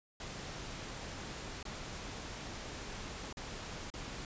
pink noise with dropouts, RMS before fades -44 dBFS, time 0.2-4.25 s, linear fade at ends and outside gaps 2 ms, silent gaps 1.629-1.652 / 3.328-3.37 / 3.902-3.938 s, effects resampled to 16000 Hz

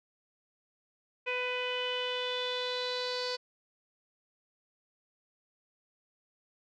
sawtooth tone with low-pass filter sweep, 498.5 Hz, B4, 16 cents sharp, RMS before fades -34 dBFS, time 1.26-3.37 s, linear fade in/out 20 ms, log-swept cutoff 2500 to 4600 Hz, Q 6.5, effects none

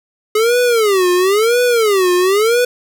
square tone with vibrato, 419.4 Hz, G#4, 17 cents sharp, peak -11 dBFS, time 0.35-2.65 s, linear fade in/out 5 ms, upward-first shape sine, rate 0.98 Hz, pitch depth 280 cents each way, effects 8-bit

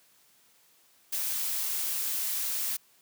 blue noise, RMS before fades -31 dBFS, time 1.12-2.77 s, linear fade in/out 10 ms, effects white hiss -63 dBFS RMS until 3.01 s + high-pass 100 Hz 12 dB/octave

